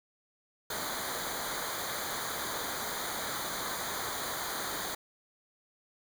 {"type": "noise with comb filter", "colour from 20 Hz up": "pink", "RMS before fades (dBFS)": -36, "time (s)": [0.7, 4.95], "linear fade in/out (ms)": 5, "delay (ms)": 0.37, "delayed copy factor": -0.9, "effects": []}